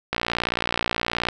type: click train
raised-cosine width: 0.3 ms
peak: -6 dBFS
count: 69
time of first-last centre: 0.13-1.286 s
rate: 58.8 Hz
effects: none